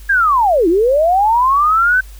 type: linear two-way sweep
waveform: sine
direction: down then up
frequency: 1654 to 316.2 to 1544 Hz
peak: -9 dBFS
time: 0.09-2.01 s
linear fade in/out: 10 ms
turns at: 0.68 s
effects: added 50 Hz sine -32 dBFS peak until 2.19 s + white hiss -45 dBFS RMS until 2.19 s